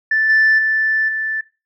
sine tone with level steps, 1760 Hz, A6, in tune, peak -12 / -8 / -13 / -18 dBFS, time 0.11-1.41 s, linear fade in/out 5 ms, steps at 0.29 / 0.58 / 1.08 s, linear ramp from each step 10 ms, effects noise-tail reverb RT60 0.3 s tail -21 dB re dry + tanh soft clip ceiling -7 dBFS

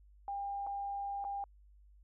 sine tone with dropouts, 800 Hz, G5, 35 cents sharp, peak -36 dBFS, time 0.28-1.44 s, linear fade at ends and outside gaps 1 ms, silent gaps 0.666-0.67 / 1.242-1.249 s, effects added 50 Hz sine -58 dBFS peak until 2.03 s

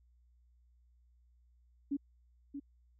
sine tone with echo, 281.5 Hz, C#4, 27 cents sharp, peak -31 dBFS, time 1.91-1.97 s, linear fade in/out 10 ms, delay 630 ms, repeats 1, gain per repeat -8 dB, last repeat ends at 2.6 s, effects added 60 Hz sine -64 dBFS peak until 2.99 s

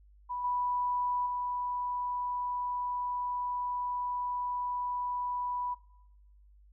sine tone with level steps, 985 Hz, B5, 5 cents flat, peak -33 / -28 / -31 dBFS, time 0.29-5.75 s, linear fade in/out 20 ms, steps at 0.44 / 1.26 s, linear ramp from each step 5 ms, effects noise-tail reverb RT60 0.9 s tail -19 dB re dry + added 50 Hz sine -56 dBFS peak until 6.72 s

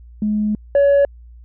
sine tone pair in turn, 211.1 / 563.6 Hz, G#3 / C#5, +29 / +29 cents, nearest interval octave + perfect fourth, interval 1700 cents, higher second, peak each -15 / -7 dBFS, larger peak second, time 0.22-0.55 / 0.75-1.05 s, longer first, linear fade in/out 2 ms, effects tanh soft clip ceiling -9 dBFS + added 59 Hz sine -38 dBFS peak until 1.44 s

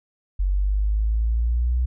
sine linear sweep, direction up, 46.25 to 62.4 Hz, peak -18 dBFS, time 0.39-1.86 s, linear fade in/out 10 ms, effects none

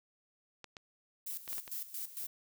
clicks, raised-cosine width 0.2 ms, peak -29 dBFS, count 6, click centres 0.643 / 0.768 / 1.478 / 1.529 / 1.582 / 1.678 s
violet noise with tremolo, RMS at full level -40 dBFS, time 1.26-2.27 s, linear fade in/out 10 ms, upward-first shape square, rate 4.4 Hz, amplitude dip 75%
effects none

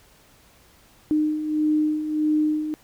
sine beating tone pair, 304.3 / 305.9 Hz, D#4 / D#4, -38 / -29 cents, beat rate 1.6 Hz, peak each -27 / -20 dBFS, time 1.11-2.74 s, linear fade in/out 0 ms, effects pink hiss -55 dBFS RMS until 2.83 s

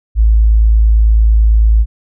sine tone, 54.5 Hz, A1, 16 cents flat, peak -5 dBFS, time 0.15-1.86 s, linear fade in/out 50 ms, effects none

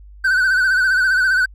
triangle tone with vibrato, 1513 Hz, F#6, 38 cents sharp, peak -11 dBFS, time 0.24-1.46 s, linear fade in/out 10 ms, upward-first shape sine, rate 15 Hz, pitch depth 64 cents each way, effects added 50 Hz sine -38 dBFS peak until 1.54 s

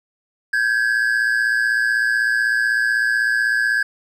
triangle tone pair together, 1568 / 1684 Hz, G6 / G#6, 0 / +24 cents, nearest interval minor second, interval 124 cents, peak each -17 / -17 dBFS, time 0.53-3.83 s, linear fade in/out 5 ms, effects none

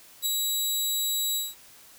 15% pulse tone with ADSR envelope, 3900 Hz, B7, 23 cents flat, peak -15 dBFS, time 0.22-1.55 s, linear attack 41 ms, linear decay 3 ms, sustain -3 dB, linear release 190 ms, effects white hiss -52 dBFS RMS until 1.98 s

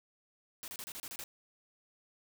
white noise bursts, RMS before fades -44 dBFS, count 8, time 0.63-1.239 s, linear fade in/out 0 ms, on 49 ms, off 31 ms, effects none

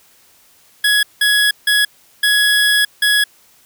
25% pulse tone bursts at uneven times, 1676 Hz, G#6, 15 cents sharp, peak -7 dBFS, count 5, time 0.84-1.03 / 1.21-1.51 / 1.67-1.85 / 2.23-2.85 / 3.02-3.24 s, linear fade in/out 5 ms, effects white hiss -51 dBFS RMS until 3.65 s

